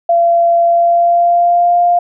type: tone with pitch glide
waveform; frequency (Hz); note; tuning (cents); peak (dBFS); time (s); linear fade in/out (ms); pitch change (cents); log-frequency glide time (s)
sine; 683 to 700.6; F5 to F5; -39 to +5; -7; 0.09-1.99; 5; +44; 0.63-1.77
effects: none